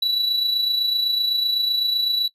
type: tone with amplitude modulation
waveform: triangle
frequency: 3939 Hz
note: B7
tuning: 5 cents flat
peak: -15 dBFS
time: 0.02-2.28 s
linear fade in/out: 5 ms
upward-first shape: sine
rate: 27.9 Hz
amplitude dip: 45%
effects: noise-tail reverb RT60 0.1 s tail -20 dB re dry + resampled to 32000 Hz